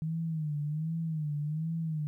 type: tone with vibrato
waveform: sine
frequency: 155.56 Hz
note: D#3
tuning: in tune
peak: -30 dBFS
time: 0.02-2.07 s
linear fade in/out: 0 ms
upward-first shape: sine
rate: 1.3 Hz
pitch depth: 100 cents each way
effects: 12-bit